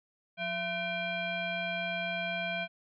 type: tone with frequency modulation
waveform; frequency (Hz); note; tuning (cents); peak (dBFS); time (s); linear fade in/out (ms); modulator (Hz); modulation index
sine; 1526; G6; -47; -31; 0.37-2.68; 50; 852; 1.7
effects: none